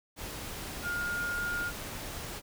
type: tone in noise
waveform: sine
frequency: 1419 Hz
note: F6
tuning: 27 cents sharp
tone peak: -31 dBFS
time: 0.82-1.72 s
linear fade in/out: 50 ms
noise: pink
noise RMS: -40 dBFS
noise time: 0.16-2.42 s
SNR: +6 dB
effects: none